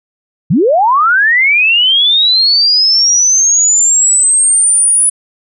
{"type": "linear sweep", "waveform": "sine", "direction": "up", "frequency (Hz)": [124, 9956], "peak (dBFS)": -6, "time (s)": [0.5, 5.1], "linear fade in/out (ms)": 10, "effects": []}